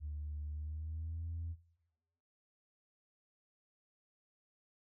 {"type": "tone with pitch glide", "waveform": "sine", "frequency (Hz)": [74.6, 83.25], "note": ["D2", "E2"], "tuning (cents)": [28, 18], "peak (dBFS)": -38, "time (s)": [0, 1.56], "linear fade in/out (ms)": 50, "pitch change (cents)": 190, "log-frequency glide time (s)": [0.51, 1.26], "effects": ["noise-tail reverb RT60 0.9 s tail -17 dB re dry", "tanh soft clip ceiling -35 dBFS"]}